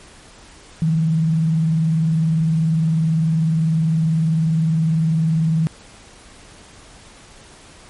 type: tone with vibrato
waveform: sine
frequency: 160.7 Hz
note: E3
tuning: 44 cents flat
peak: -14 dBFS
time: 0.82-5.67 s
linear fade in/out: 0 ms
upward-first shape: triangle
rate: 20 Hz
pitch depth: 99 cents each way
effects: pink hiss -44 dBFS RMS until 7.89 s + MP3 48 kbps